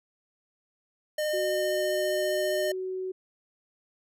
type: tone with vibrato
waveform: square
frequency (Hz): 608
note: D#5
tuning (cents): -40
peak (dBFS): -27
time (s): 1.18-2.72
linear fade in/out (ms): 5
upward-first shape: sine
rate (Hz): 15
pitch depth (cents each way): 9
type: tone with pitch glide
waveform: sine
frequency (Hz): 370 to 373.7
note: F#4 to F#4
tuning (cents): 0 to +17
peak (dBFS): -30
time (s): 1.33-3.12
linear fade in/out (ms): 10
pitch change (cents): +17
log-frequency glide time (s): 1.84-2.82
effects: none